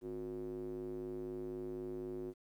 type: tone with band-pass filter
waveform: square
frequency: 52 Hz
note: G#1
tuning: 3 cents sharp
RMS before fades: -43 dBFS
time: 0.01-2.34 s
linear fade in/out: 50 ms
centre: 340 Hz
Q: 7.1
effects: 12-bit